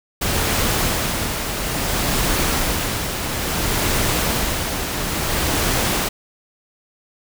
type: noise with tremolo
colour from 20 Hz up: pink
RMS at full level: -19 dBFS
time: 0.21-6.09 s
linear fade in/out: 10 ms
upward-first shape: sine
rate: 0.59 Hz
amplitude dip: 45%
effects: none